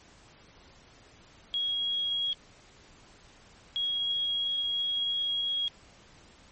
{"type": "tone pair in turn", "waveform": "sine", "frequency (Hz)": [3301, 3301], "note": ["G#7", "G#7"], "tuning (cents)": [-11, -11], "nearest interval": "unison", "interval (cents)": 0, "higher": "neither", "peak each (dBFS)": -27, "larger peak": "neither", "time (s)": [[1.54, 2.33], [3.76, 5.68]], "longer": "second", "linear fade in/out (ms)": 0, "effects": ["pink hiss -56 dBFS RMS until 6.51 s", "MP3 32 kbps"]}